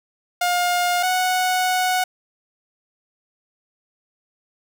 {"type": "tone pair in turn", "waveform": "sawtooth", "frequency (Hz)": [710, 737.3], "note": ["F5", "F#5"], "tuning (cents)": [28, -6], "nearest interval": "minor second", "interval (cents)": 66, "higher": "second", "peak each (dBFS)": -14, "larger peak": "neither", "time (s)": [[0.41, 1.03], [1.03, 2.04]], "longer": "second", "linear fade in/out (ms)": 5, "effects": []}